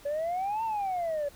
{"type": "exponential two-way sweep", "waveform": "sine", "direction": "up then down", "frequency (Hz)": [563, 916, 563], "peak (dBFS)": -26, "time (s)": [0.05, 1.29], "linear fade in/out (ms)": 10, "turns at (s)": 0.64, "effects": ["tanh soft clip ceiling -26 dBFS", "pink hiss -54 dBFS RMS until 1.35 s"]}